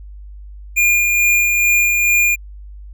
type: tone with tremolo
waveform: square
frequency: 2416 Hz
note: D7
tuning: 48 cents sharp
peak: -11 dBFS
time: 0.76-2.36 s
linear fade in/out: 20 ms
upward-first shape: sine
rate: 2.3 Hz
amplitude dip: 30%
effects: added 50 Hz sine -32 dBFS peak until 2.93 s